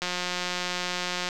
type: click train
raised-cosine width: 0.2 ms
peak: -12 dBFS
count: 228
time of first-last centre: 0.02-1.288 s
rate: 179 Hz
effects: none